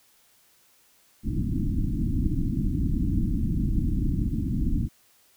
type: low-pass noise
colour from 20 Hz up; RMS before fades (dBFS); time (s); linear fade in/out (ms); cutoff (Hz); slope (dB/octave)
pink; -25; 1.23-4.89; 50; 320; 96
effects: white hiss -61 dBFS RMS until 5.36 s